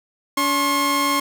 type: tone pair together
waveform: sawtooth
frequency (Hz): 285.1 / 1074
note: C#4 / C6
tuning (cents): +49 / +45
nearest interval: octave + major seventh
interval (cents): 2296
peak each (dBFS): -19 / -15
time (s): 0.37-1.2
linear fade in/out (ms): 5
effects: none